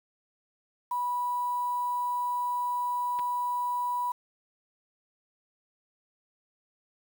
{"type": "tone", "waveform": "sine", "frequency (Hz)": 980, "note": "B5", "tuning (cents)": -14, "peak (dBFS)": -27, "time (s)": [0.91, 4.12], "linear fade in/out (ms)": 5}
{"type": "clicks", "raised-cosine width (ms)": 0.3, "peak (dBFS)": -28, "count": 2, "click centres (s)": [3.189, 3.195]}
{"effects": ["8-bit"]}